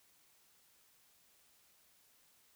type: silence
effects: white hiss -69 dBFS RMS until 2.55 s